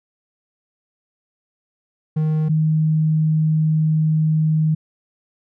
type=tone pair in turn; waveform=triangle / sine; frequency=155.56 / 156.46 Hz; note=D#3 / D#3; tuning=0 / +10 cents; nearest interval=unison; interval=10 cents; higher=second; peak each=-14 dBFS; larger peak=neither; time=2.16-2.49 / 2.49-4.75 s; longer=second; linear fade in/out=10 ms; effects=none